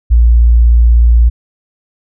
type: tone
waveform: sine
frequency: 58.27 Hz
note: A#1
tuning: in tune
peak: -3 dBFS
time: 0.1-1.3 s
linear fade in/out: 20 ms
effects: none